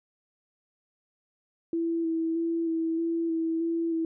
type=tone with vibrato; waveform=sine; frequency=329.6 Hz; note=E4; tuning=in tune; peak=-25 dBFS; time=1.73-4.05 s; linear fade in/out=2 ms; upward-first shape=square; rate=1.6 Hz; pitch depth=17 cents each way; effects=none